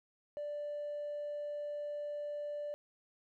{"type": "tone with hard clipping", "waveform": "sine", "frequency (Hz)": 587.3, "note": "D5", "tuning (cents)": 0, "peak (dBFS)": -38, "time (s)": [0.37, 2.74], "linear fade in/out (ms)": 0, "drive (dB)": 1, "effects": []}